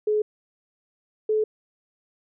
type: tone pair in turn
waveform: sine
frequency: 424.5 / 431.4 Hz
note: G#4 / A4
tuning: +38 / -34 cents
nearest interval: unison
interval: 28 cents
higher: second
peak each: -19 dBFS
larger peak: neither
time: 0.07-0.22 / 1.29-1.44 s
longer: neither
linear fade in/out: 5 ms
effects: none